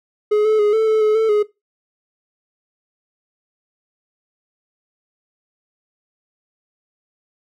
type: tone with pitch steps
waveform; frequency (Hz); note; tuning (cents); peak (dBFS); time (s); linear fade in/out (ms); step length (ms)
triangle; 421.5 / 433.4 / 416.8 / 441.7 / 436.4 / 428.2 / 443.6 / 418.8; G#4 / A4 / G#4 / A4 / A4 / A4 / A4 / G#4; +26 / -26 / +6 / +7 / -14 / -47 / +14 / +15; -10; 0.31-1.43; 10; 140
effects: noise-tail reverb RT60 0.2 s tail -18 dB re dry